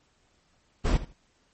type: noise with echo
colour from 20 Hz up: brown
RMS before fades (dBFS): -22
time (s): 0.84-0.98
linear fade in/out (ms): 20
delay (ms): 79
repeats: 2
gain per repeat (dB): -15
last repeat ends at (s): 1.138
effects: pink hiss -67 dBFS RMS until 1.53 s + MP3 32 kbps